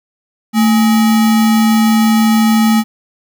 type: tone with sample-and-hold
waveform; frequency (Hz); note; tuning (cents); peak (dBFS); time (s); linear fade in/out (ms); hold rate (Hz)
sine; 221.8; A3; +14; -7; 0.53-2.84; 50; 1050
effects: none